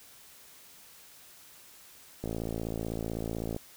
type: click train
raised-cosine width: 2 ms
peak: -21 dBFS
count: 75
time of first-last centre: 2.24-3.564 s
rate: 55.9 Hz
effects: white hiss -54 dBFS RMS until 3.76 s